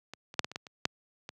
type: clicks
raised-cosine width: 0.2 ms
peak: -24 / -28 / -7 / -16 / -25 / -18 / -29 / -9 / -23 dBFS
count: 9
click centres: 0.136 / 0.341 / 0.393 / 0.445 / 0.516 / 0.559 / 0.668 / 0.854 / 1.291 s
effects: high-pass 100 Hz 12 dB/octave